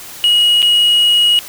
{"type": "tone with dropouts", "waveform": "sine", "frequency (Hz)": 2898, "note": "F#7", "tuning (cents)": -37, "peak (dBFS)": -5, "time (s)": [0.24, 1.39], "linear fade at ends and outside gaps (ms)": 0, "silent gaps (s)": [0.62, 0.627], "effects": ["tanh soft clip ceiling -7 dBFS", "white hiss -32 dBFS RMS until 1.48 s"]}